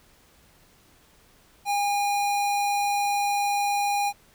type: tone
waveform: square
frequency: 813 Hz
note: G#5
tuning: 37 cents flat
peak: -23 dBFS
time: 1.65-4.13 s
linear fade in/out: 50 ms
effects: pink hiss -58 dBFS RMS until 4.34 s